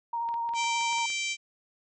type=tone with vibrato; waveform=sine; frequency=932.3 Hz; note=A#5; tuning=in tune; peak=-28 dBFS; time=0.13-1.06 s; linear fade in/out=5 ms; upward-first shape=triangle; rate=13 Hz; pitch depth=21 cents each way
type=clicks; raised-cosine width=0.3 ms; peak=-31 dBFS; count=9; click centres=0.289 / 0.341 / 0.491 / 0.537 / 0.642 / 0.81 / 0.928 / 0.985 / 1.102 s
type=harmonic tone; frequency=780 Hz; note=G5; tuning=9 cents flat; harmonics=3 / 4 / 5 / 6 / 7 / 8 / 9 / 10; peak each=-31 / -36 / -41 / -42 / -43 / -40 / -40 / -44 dBFS; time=0.54-1.37 s; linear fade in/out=50 ms
effects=none